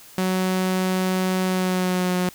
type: tone with pitch glide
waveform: sawtooth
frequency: 186 to 181.12 Hz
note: F#3 to F#3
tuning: +9 to -37 cents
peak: -16 dBFS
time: 0.18-2.29 s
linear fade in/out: 2 ms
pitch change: -46 cents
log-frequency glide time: 1.45-2.15 s
effects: white hiss -46 dBFS RMS until 2.34 s